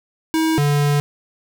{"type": "tone pair in turn", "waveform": "square", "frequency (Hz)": [320, 145.12], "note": ["D#4", "D3"], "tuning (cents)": [49, -20], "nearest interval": "octave + major second", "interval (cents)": 1369, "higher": "first", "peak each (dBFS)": [-16, -15], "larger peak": "second", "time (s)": [[0.34, 0.58], [0.58, 1]], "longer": "second", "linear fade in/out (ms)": 0, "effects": []}